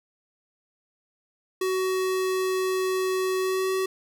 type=tone with pitch glide; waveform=square; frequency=374.7 to 378.8 Hz; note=F#4 to F#4; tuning=+22 to +41 cents; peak=-24 dBFS; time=1.61-3.86 s; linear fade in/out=5 ms; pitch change=+19 cents; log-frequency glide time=3.37-3.72 s; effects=none